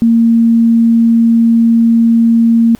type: tone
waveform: sine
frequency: 230 Hz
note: A#3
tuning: 23 cents flat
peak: -5 dBFS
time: 0.02-2.75 s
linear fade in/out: 0 ms
effects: pink hiss -45 dBFS RMS until 2.79 s